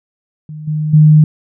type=tone with level steps; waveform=sine; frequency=153.2 Hz; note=D#3; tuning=27 cents flat; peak=-25 / -14 / -3 dBFS; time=0.49-1.24 s; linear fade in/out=2 ms; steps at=0.67 / 0.93 s; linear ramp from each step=10 ms; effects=none